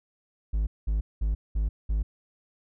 triangle tone bursts, 52.5 Hz, G#1, 19 cents sharp, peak -21 dBFS, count 5, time 0.53-2.03 s, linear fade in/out 10 ms, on 140 ms, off 200 ms, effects none

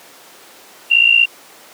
sine tone pair together, 2737 / 2794 Hz, F7 / F7, -36 / 0 cents, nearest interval unison, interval 36 cents, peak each -11 dBFS, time 0.9-1.26 s, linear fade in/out 20 ms, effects pink hiss -41 dBFS RMS until 1.73 s + high-pass 400 Hz 12 dB/octave

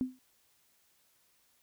sine tone with exponential decay, 256.3 Hz, C4, 36 cents flat, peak -25 dBFS, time 0.01-0.19 s, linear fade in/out 0 ms, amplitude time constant 38 ms, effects white hiss -70 dBFS RMS until 1.62 s

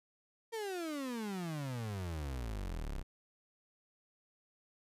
35% pulse exponential sweep, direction down, 466.2 to 30.87 Hz, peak -36 dBFS, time 0.52-3.03 s, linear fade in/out 20 ms, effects resampled to 32000 Hz

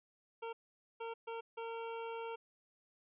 25% pulse tone bursts at uneven times, 457.9 Hz, A#4, 31 cents flat, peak -37 dBFS, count 4, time 0.42-0.53 / 1-1.14 / 1.27-1.41 / 1.57-2.36 s, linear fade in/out 10 ms, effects resampled to 8000 Hz

